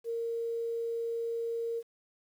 sine tone with quantisation, 462.7 Hz, A#4, 13 cents flat, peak -31 dBFS, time 0.04-1.83 s, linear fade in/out 50 ms, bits 10, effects none

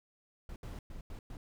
brown noise bursts at uneven times, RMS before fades -44 dBFS, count 5, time 0.49-0.56 / 0.63-0.79 / 0.9-1.01 / 1.1-1.19 / 1.3-1.37 s, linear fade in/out 2 ms, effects none

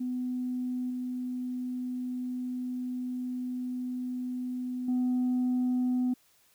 sine tone with level steps, 250.7 Hz, B3, 26 cents sharp, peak -29 / -31 / -23 dBFS, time 0-6.14 s, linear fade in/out 10 ms, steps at 0.9 / 4.88 s, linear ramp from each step 5 ms, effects tanh soft clip ceiling -23 dBFS + white hiss -65 dBFS RMS until 6.54 s

